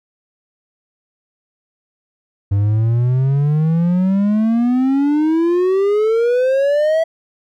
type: exponential sweep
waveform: triangle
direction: up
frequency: 98 to 659.3 Hz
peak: -10 dBFS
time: 2.51-7.04 s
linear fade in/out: 10 ms
effects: none